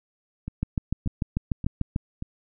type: two click trains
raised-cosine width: 5 ms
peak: -12 / -19 dBFS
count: 10 / 4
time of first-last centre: 0.63-1.961 / 0.48-2.224 s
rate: 6.76 / 1.72 Hz
effects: none